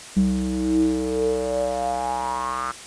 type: tone with band-pass filter sweep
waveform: square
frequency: 63.6 Hz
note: C2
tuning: 48 cents flat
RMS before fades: -23 dBFS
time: 0.16-2.72 s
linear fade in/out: 10 ms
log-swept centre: 200 to 1300 Hz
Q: 8.3
effects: white hiss -39 dBFS RMS until 2.86 s + resampled to 22050 Hz